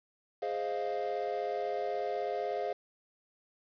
triangle chord, F minor seventh, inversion first, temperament equal, 415.3 / 523.3 / 622.3 / 698.5 Hz, Ab4 / C5 / Eb5 / F5, 0 / 0 / 0 / 0 cents, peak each -35 / -36 / -37 / -34 dBFS, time 0.42-2.73 s, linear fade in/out 5 ms, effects resampled to 11025 Hz + 9-bit

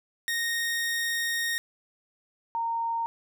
sawtooth / sine tone pair in turn, 1858 / 921.8 Hz, A#6 / A#5, -6 / -20 cents, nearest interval octave, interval 1214 cents, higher first, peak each -23 / -26 dBFS, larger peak first, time 0.28-1.58 / 2.55-3.06 s, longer first, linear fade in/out 0 ms, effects none

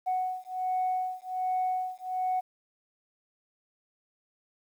sine beating tone pair, 740 / 741.3 Hz, F#5 / F#5, 0 / +3 cents, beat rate 1.3 Hz, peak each -30 dBFS, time 0.06-2.41 s, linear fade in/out 20 ms, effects tanh soft clip ceiling -22 dBFS + 10-bit

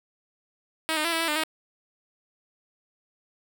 5% pulse tone with pitch steps, 319.1 / 306.2 / 336.3 / 327 / 331 / 300.8 / 315.7 Hz, D#4 / D#4 / E4 / E4 / E4 / D4 / D#4, +44 / -28 / +35 / -14 / +7 / +42 / +25 cents, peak -13 dBFS, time 0.89-1.436 s, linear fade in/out 0 ms, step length 78 ms, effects none

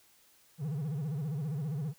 triangle tone with vibrato, 148.7 Hz, D3, 22 cents sharp, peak -30 dBFS, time 0.58-1.94 s, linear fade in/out 50 ms, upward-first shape sine, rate 15 Hz, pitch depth 190 cents each way, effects white hiss -64 dBFS RMS until 1.98 s

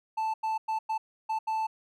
triangle tone bursts at uneven times, 880 Hz, A5, in tune, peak -25 dBFS, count 6, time 0.17-0.34 / 0.43-0.58 / 0.68-0.79 / 0.89-0.98 / 1.29-1.39 / 1.47-1.67 s, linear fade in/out 10 ms, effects none

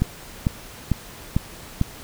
click train, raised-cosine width 5 ms, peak -6 dBFS, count 5, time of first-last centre 0.02-1.814 s, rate 2.23 Hz, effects pink hiss -41 dBFS RMS until 2.03 s

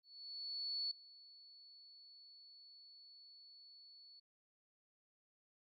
sine tone with ADSR envelope, 4429 Hz, C#8, 2 cents flat, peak -37 dBFS, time 0.03-4.2 s, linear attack 880 ms, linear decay 5 ms, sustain -21 dB, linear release 9 ms, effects none

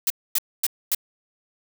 blue noise bursts, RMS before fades -21 dBFS, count 4, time 0.07-0.948 s, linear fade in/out 2 ms, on 32 ms, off 250 ms, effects none

